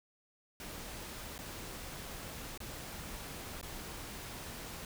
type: noise with dropouts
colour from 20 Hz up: pink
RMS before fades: -45 dBFS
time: 0.6-4.85 s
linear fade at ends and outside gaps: 1 ms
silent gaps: 1.38-1.389 / 2.576-2.603 / 3.613-3.628 s
effects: none